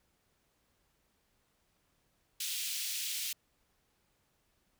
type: high-pass noise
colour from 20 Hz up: pink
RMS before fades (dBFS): -37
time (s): 2.4-3.33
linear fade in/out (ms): 5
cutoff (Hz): 2700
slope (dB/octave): 24
effects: pink hiss -75 dBFS RMS until 4.79 s